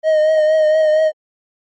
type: tone with vibrato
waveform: triangle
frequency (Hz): 622.3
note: D#5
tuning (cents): 0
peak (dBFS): -8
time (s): 0.03-1.12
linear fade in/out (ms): 50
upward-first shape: triangle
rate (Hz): 4.3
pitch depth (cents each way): 37
effects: MP3 32 kbps